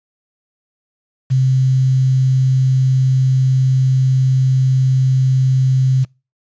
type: tone with quantisation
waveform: sine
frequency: 130.81 Hz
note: C3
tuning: in tune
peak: -10 dBFS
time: 1.3-6.05 s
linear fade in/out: 20 ms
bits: 6
effects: noise-tail reverb RT60 0.3 s tail -26 dB re dry + resampled to 16000 Hz